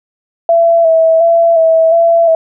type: tone with vibrato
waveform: sine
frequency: 661 Hz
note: E5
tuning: 5 cents sharp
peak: -5 dBFS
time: 0.49-2.35 s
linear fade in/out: 2 ms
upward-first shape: square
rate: 1.4 Hz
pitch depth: 28 cents each way
effects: none